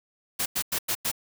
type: noise bursts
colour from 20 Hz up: white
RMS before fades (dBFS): -27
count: 5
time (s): 0.39-1.116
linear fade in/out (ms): 10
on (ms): 70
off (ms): 94
effects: none